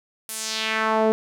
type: tone with band-pass filter sweep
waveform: sawtooth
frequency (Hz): 220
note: A3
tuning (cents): 0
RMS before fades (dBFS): -23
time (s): 0.29-1.12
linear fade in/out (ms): 0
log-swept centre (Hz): 12000 to 460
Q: 1.8
effects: none